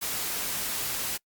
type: noise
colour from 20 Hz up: white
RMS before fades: -31 dBFS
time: 0.01-1.18 s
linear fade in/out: 20 ms
effects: noise-tail reverb RT60 0.1 s tail -25 dB re dry + Opus 48 kbps

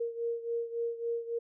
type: beating tone pair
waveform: sine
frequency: 465.4 / 469 Hz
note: A#4 / A#4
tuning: -3 / +11 cents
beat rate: 3.6 Hz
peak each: -33 / -37 dBFS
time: 0-1.39 s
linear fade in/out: 10 ms
effects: none

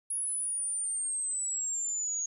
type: exponential sweep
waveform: sine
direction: down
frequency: 10520 to 6620 Hz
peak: -30 dBFS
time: 0.1-2.26 s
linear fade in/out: 5 ms
effects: 12-bit

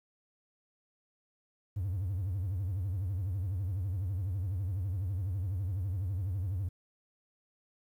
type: tone with vibrato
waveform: triangle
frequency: 94.3 Hz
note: F#2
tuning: 33 cents sharp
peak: -28 dBFS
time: 1.76-6.69 s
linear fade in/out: 10 ms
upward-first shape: triangle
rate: 12 Hz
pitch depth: 220 cents each way
effects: tanh soft clip ceiling -26 dBFS + 11-bit

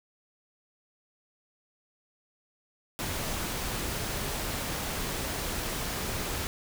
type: noise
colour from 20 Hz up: pink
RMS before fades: -33 dBFS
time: 2.99-6.47 s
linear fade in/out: 0 ms
effects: none

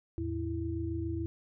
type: tone cluster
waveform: sine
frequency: 80.6 / 107.7 / 330.5 Hz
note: E2 / A2 / E4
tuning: -38 / -37 / +5 cents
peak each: -36 / -38 / -35 dBFS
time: 0.18-1.26 s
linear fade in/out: 0 ms
effects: none

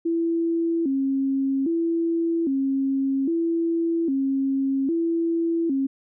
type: tone with vibrato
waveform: sine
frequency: 300.4 Hz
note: D4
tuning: 39 cents sharp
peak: -20 dBFS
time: 0.05-5.87 s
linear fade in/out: 10 ms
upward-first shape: square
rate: 0.62 Hz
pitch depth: 180 cents each way
effects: none

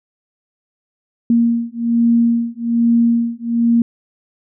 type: beating tone pair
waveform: sine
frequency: 233.1 / 234.3 Hz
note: A#3 / A#3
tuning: 0 / +9 cents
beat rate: 1.2 Hz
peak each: -15 dBFS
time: 1.3-3.82 s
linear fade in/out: 2 ms
effects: none

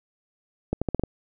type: accelerating click train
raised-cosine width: 2 ms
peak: -11 dBFS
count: 6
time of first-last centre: 0.73-1.037 s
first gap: 86 ms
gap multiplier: 0.83
effects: none

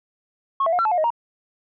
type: tone with pitch steps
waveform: sine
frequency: 1092 / 660 / 715 / 1355 / 866 / 714 / 625 / 937 Hz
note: C#6 / E5 / F5 / E6 / A5 / F5 / D#5 / A#5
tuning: -26 / +2 / +41 / +47 / -28 / +38 / +8 / +9 cents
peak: -16 dBFS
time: 0.6-1.104 s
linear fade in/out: 5 ms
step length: 63 ms
effects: tanh soft clip ceiling -13 dBFS

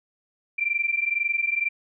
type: tone pair together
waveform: sine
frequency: 2349 / 2371 Hz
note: D7 / D7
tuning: 0 / +16 cents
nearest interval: unison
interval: 16 cents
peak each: -25 dBFS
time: 0.58-1.69 s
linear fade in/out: 10 ms
effects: none

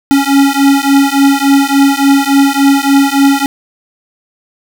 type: beating tone pair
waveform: square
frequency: 275.6 / 279.1 Hz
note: C#4 / C#4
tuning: -10 / +12 cents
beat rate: 3.5 Hz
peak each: -10 dBFS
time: 0.11-3.46 s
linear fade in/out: 0 ms
effects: none

